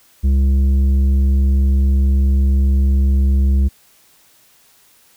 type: tone with tanh clipping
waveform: triangle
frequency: 67.6 Hz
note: C#2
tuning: 43 cents flat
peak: -12 dBFS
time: 0.23-3.69 s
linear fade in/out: 20 ms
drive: 12 dB
effects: white hiss -52 dBFS RMS until 5.16 s